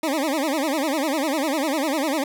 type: tone with vibrato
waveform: 20% pulse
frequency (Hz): 293.6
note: D4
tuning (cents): 0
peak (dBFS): -16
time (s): 0.03-2.24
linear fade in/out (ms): 5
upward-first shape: sine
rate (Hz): 10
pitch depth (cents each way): 190
effects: none